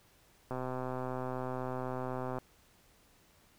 click train, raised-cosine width 1 ms, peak -24 dBFS, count 241, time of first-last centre 0.51-2.385 s, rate 128 Hz, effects pink hiss -65 dBFS RMS until 3.58 s

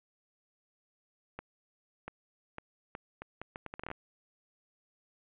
accelerating click train, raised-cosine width 0.5 ms, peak -25 dBFS, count 15, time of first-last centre 1.39-3.914 s, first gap 690 ms, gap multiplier 0.73, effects resampled to 8000 Hz + 11-bit

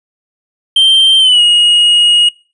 triangle tone with pitch glide, 3142 to 2881 Hz, G7 to F#7, +3 to -47 cents, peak -3 dBFS, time 0.76-2.29 s, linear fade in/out 5 ms, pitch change -150 cents, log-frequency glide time 1.19-1.41 s, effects noise-tail reverb RT60 0.4 s tail -25 dB re dry + resampled to 24000 Hz

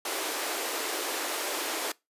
pink high-pass noise, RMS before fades -32 dBFS, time 0.05-1.92 s, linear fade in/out 5 ms, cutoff 310 Hz, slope 48 dB/octave, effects noise-tail reverb RT60 0.2 s tail -22 dB re dry + resampled to 32000 Hz

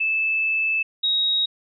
sine tone pair in turn, 2625 / 3789 Hz, E7 / A#7, -8 / +27 cents, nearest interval tritone, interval 635 cents, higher second, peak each -19 / -18 dBFS, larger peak second, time 0-0.83 / 1.03-1.46 s, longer first, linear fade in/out 10 ms, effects none

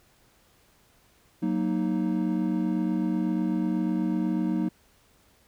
triangle chord, D# minor, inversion first, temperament equal, 185 / 233.1 / 311.1 Hz, F#3 / A#3 / D#4, 0 / 0 / 0 cents, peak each -26 / -27 / -26 dBFS, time 1.42-4.69 s, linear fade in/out 10 ms, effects pink hiss -62 dBFS RMS until 5.47 s

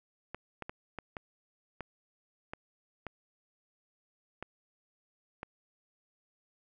clicks, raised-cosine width 0.5 ms, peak -24 dBFS, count 10, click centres 0.346 / 0.623 / 0.695 / 0.987 / 1.168 / 1.807 / 2.535 / 3.067 / 4.426 / 5.431 s, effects none

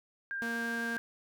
sine tone with vibrato, 1598 Hz, G6, 33 cents sharp, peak -34 dBFS, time 0.31-0.98 s, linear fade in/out 0 ms, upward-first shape triangle, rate 12 Hz, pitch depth 15 cents each way
sawtooth tone, 233.1 Hz, A#3, in tune, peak -32 dBFS, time 0.42-0.97 s, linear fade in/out 0 ms
effects none

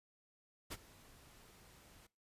pink noise with ADSR envelope, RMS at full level -42 dBFS, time 0.7-2.07 s, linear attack 22 ms, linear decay 41 ms, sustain -20 dB, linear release 9 ms, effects noise-tail reverb RT60 0.3 s tail -21 dB re dry + resampled to 32000 Hz

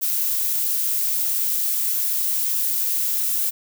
violet noise, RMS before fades -22 dBFS, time 0.01-3.51 s, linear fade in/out 20 ms, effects none

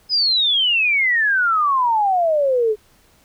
sine exponential sweep, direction down, 5100 to 415.3 Hz, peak -14 dBFS, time 0.09-2.76 s, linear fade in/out 50 ms, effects pink hiss -55 dBFS RMS until 3.24 s

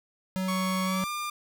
square tone, 187.4 Hz, F#3, 22 cents sharp, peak -28 dBFS, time 0.36-1.04 s, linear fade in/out 0 ms
sawtooth tone with pitch glide, 1112 to 1198.7 Hz, C#6 to D6, +5 to +35 cents, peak -27 dBFS, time 0.48-1.3 s, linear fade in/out 5 ms, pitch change +130 cents, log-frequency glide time 0.84-1.09 s
effects none

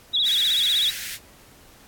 sine tone with vibrato, 3591 Hz, A7, 35 cents sharp, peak -18 dBFS, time 0.13-0.91 s, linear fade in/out 20 ms, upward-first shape sine, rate 16 Hz, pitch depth 150 cents each way
pink high-pass noise, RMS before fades -33 dBFS, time 0.23-1.19 s, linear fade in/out 50 ms, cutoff 1600 Hz, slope 48 dB/octave
effects pink hiss -51 dBFS RMS until 1.87 s + AAC 64 kbps

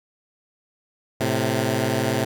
10% pulse tone pair together, 110 / 130.41 Hz, A2 / C3, 0 / -5 cents, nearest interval minor third, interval 295 cents, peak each -15 dBFS, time 1.2-2.25 s, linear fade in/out 10 ms, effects none

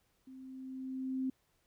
sine tone with level ramp, 261.6 Hz, C4, in tune, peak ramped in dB -49 to -31 dBFS, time 0.27-1.3 s, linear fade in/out 5 ms, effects pink hiss -75 dBFS RMS until 1.66 s

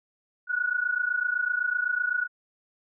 sine tone pair together, 1452.1 / 1480 Hz, F#6 / F#6, -33 / 0 cents, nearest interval unison, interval 33 cents, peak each -27 dBFS, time 0.47-2.28 s, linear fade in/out 50 ms, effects none

